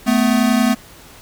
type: tone pair together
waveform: square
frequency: 219.6 / 250.4 Hz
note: A3 / B3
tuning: -3 / +24 cents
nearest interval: major second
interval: 227 cents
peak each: -16 dBFS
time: 0.06-0.75 s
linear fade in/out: 20 ms
effects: pink hiss -42 dBFS RMS until 1.21 s